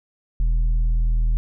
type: tone with tanh clipping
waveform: sine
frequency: 40.49 Hz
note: E1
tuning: 30 cents flat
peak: -17 dBFS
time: 0.4-1.37 s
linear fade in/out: 0 ms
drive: 5 dB
effects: none